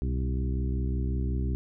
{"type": "harmonic tone with a mistuned harmonic", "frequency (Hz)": 65.41, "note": "C2", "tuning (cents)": 0, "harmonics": [1, 2, 3, 4, 5, 6], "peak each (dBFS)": [-27, -33, -37, -39, -41, -43], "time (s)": [0.02, 1.55], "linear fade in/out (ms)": 0, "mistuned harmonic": 2, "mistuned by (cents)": -79, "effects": []}